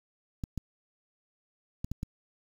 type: clicks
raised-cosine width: 5 ms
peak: -21 dBFS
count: 5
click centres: 0.438 / 0.577 / 1.845 / 1.916 / 2.031 s
effects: 8-bit